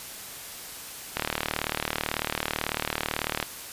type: click train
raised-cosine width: 0.3 ms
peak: -9 dBFS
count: 87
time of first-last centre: 1.17-3.427 s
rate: 38.1 Hz
effects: white hiss -40 dBFS RMS until 3.72 s + resampled to 32000 Hz